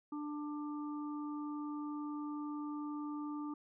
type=harmonic tone; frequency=296.3 Hz; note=D4; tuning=15 cents sharp; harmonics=1 / 3 / 4; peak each=-39 / -51 / -49 dBFS; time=0.12-3.54 s; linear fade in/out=5 ms; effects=none